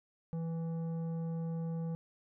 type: tone with tanh clipping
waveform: sine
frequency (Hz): 164.81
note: E3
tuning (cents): 0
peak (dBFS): -36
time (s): 0.33-1.95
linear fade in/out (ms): 0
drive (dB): 10
effects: none